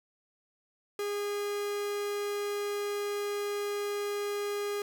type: tone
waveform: 45% pulse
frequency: 409.5 Hz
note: G#4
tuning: 24 cents flat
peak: -31 dBFS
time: 0.99-4.82 s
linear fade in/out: 2 ms
effects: none